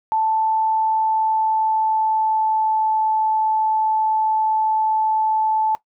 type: tone with pitch glide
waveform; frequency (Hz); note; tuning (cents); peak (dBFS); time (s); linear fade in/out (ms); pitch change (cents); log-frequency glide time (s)
sine; 880 to 872.4; A5 to A5; 0 to -15; -16; 0.12-5.75; 0; -15; 0.7-2.97
effects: noise-tail reverb RT60 0.1 s tail -17 dB re dry